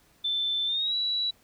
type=tone with pitch glide; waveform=sine; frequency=3536 to 3923 Hz; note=A7 to B7; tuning=+8 to -12 cents; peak=-25 dBFS; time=0.24-1.31 s; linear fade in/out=10 ms; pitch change=+180 cents; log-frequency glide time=0.66-0.95 s; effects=pink hiss -62 dBFS RMS until 1.43 s